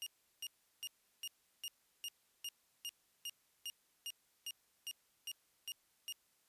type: tone bursts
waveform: sawtooth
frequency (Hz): 2841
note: F7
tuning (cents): +29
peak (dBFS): -38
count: 16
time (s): 0.02-6.124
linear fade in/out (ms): 0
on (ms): 44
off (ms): 360
effects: white hiss -75 dBFS RMS until 6.48 s + resampled to 32000 Hz